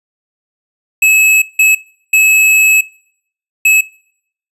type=tone bursts at uneven times; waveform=square; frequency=2585 Hz; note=E7; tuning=34 cents flat; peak=-6 dBFS; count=4; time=1.02-1.42 / 1.59-1.75 / 2.13-2.81 / 3.65-3.81 s; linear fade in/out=5 ms; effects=noise-tail reverb RT60 0.7 s tail -24 dB re dry + resampled to 32000 Hz